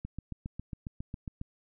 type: click train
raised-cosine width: 5 ms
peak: -25 dBFS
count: 11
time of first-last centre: 0.05-1.414 s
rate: 7.33 Hz
effects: none